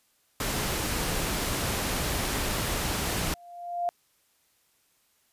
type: noise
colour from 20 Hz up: pink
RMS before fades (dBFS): -29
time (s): 0.4-3.34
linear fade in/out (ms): 2
type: tone with exponential growth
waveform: sine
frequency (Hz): 698.5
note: F5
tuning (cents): 0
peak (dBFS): -23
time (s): 3.1-3.89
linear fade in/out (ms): 0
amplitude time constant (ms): 170
effects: white hiss -68 dBFS RMS until 5.32 s + resampled to 32000 Hz